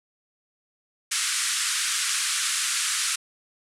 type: band-pass noise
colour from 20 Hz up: white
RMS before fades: -26 dBFS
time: 1.11-3.16 s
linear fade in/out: 10 ms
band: 1200 to 10000 Hz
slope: 48 dB/octave
effects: none